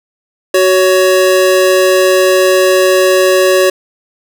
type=tone pair together; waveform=square; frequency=373.1 / 559 Hz; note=F#4 / C#5; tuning=+14 / +14 cents; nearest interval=perfect fifth; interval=700 cents; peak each=-10 dBFS; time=0.54-3.7 s; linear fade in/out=5 ms; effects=none